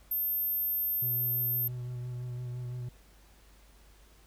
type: tone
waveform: sine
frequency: 13290 Hz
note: G#9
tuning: in tune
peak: -28 dBFS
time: 0.11-1.68 s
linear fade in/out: 5 ms
type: tone with vibrato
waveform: triangle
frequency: 123.47 Hz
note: B2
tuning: in tune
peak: -33 dBFS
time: 1.02-2.89 s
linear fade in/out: 5 ms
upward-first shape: sine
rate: 5.9 Hz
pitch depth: 20 cents each way
effects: added 50 Hz sine -57 dBFS peak until 4.26 s + pink hiss -62 dBFS RMS until 4.26 s